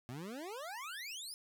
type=exponential sweep; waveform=25% pulse; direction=up; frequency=116.54 to 5274 Hz; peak=-39 dBFS; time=0.09-1.34 s; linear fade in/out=0 ms; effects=none